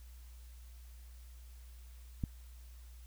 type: click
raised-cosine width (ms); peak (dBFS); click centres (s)
5; -22; 2.238
effects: added 60 Hz sine -50 dBFS peak until 3.06 s + white hiss -65 dBFS RMS until 3.06 s